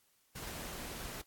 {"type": "noise", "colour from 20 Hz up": "pink", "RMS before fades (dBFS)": -44, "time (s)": [0.35, 1.22], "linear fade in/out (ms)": 10, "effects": ["white hiss -72 dBFS RMS until 1.26 s", "AAC 64 kbps"]}